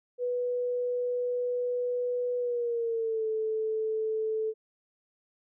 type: tone with pitch glide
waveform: sine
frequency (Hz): 491.7 to 438.1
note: B4 to A4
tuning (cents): -8 to -7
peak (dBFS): -27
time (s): 0.18-4.54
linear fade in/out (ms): 50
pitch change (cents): -199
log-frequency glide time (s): 2.38-3.27
effects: none